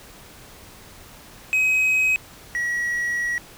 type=tone pair in turn; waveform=triangle; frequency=2535 / 1918.7 Hz; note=D#7 / A#6; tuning=+32 / +49 cents; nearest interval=perfect fourth; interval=483 cents; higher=first; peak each=-15 / -20 dBFS; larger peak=first; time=1.53-2.16 / 2.55-3.38 s; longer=second; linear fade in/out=0 ms; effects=pink hiss -45 dBFS RMS until 3.57 s